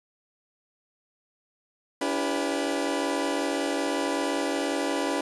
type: chord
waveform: 25% pulse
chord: C# half-diminished seventh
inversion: none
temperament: equal with one note detuned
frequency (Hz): 284.2 / 329.6 / 392 / 493.9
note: C#4 / E4 / G4 / B4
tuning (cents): +43 / 0 / 0 / 0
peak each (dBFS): -25 / -28 / -29 / -29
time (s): 2.01-5.21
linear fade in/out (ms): 5
effects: resampled to 24000 Hz + 8-bit